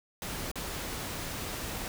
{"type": "noise with dropouts", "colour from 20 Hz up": "pink", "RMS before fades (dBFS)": -37, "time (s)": [0.22, 1.88], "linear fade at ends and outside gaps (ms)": 1, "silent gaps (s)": [0.515, 0.556], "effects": []}